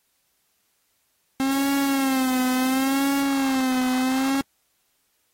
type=tone with vibrato; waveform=45% pulse; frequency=266 Hz; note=C4; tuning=29 cents sharp; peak=-20 dBFS; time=1.4-4.41 s; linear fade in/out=0 ms; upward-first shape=sine; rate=0.71 Hz; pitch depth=76 cents each way
type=noise; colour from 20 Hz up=white; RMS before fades=-36 dBFS; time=1.51-3.22 s; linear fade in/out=2 ms
effects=white hiss -69 dBFS RMS until 5.33 s + AAC 48 kbps